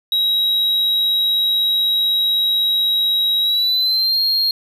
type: tone with pitch glide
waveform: triangle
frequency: 3839 to 4235 Hz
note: B7 to C8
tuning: -50 to +20 cents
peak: -13 dBFS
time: 0.12-4.51 s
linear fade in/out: 2 ms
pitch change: +170 cents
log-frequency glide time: 3.41-4.21 s
effects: none